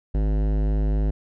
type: tone with hard clipping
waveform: sine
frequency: 51.91 Hz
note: G#1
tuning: in tune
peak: -21 dBFS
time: 0.14-1.11 s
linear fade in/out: 10 ms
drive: 17 dB
effects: none